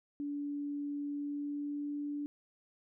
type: tone with pitch glide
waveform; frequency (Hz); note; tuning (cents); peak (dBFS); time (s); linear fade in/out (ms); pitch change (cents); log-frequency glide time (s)
sine; 288.2 to 290.7; D4 to D4; -33 to -18; -35; 0.2-2.26; 0; +15; 1.1-1.92
effects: none